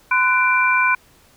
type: tone cluster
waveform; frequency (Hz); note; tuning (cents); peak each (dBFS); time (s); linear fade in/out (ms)
sine; 1021 / 1487 / 2357; C6 / F#6 / D7; -43 / +8 / +6; -18; 0.11-0.95; 5
effects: pink hiss -53 dBFS RMS until 1.36 s